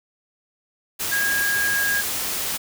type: tone in noise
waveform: sine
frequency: 1635 Hz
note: G#6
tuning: 28 cents flat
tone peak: -20 dBFS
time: 1.11-2.02 s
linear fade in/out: 20 ms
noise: white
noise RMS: -26 dBFS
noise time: 0.99-2.58 s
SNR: +3 dB
effects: none